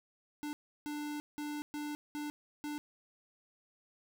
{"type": "tone bursts at uneven times", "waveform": "square", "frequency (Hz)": 296.1, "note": "D4", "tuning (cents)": 14, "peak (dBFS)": -38, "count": 6, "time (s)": [[0.43, 0.53], [0.86, 1.2], [1.38, 1.62], [1.74, 1.95], [2.15, 2.3], [2.64, 2.78]], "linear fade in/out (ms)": 0, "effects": []}